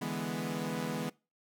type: chord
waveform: sawtooth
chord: E dominant seventh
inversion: third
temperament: equal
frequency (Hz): 146.83 / 164.81 / 207.7 / 246.9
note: D3 / E3 / G#3 / B3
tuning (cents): 0 / 0 / 0 / 0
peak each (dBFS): -39 / -35 / -35 / -34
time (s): 0.01-1.1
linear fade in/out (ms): 10
effects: noise-tail reverb RT60 0.3 s tail -23 dB re dry